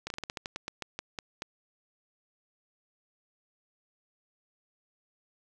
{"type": "slowing click train", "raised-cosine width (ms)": 0.2, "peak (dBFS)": -18, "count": 14, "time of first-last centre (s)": [0.07, 1.421], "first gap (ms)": 32, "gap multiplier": 1.18, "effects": []}